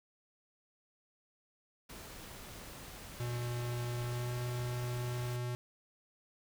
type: noise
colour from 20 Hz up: pink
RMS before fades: -49 dBFS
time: 1.89-5.37 s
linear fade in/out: 10 ms
type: tone with pitch glide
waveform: square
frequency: 120.8 to 122.49 Hz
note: B2 to B2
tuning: -38 to -14 cents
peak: -36 dBFS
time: 3.2-5.55 s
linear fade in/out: 0 ms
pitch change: +24 cents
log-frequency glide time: 4.06-4.33 s
effects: none